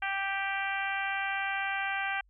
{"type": "harmonic tone", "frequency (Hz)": 392, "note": "G4", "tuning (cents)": 0, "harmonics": [2, 3, 4, 5, 6, 7, 8], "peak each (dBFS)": [-35, -41, -34, -38, -37, -41, -46], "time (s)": [0.02, 2.21], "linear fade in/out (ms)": 5, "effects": ["added 48 Hz sine -61 dBFS peak until 2.29 s"]}